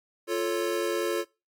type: chord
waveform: square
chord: F augmented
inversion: none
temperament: equal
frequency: 349.2 / 440 / 554.4 Hz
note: F4 / A4 / C#5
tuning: 0 / 0 / 0 cents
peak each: -30 / -31 / -33 dBFS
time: 0.27-1.25 s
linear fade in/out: 50 ms
effects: noise-tail reverb RT60 0.3 s tail -25 dB re dry + AAC 64 kbps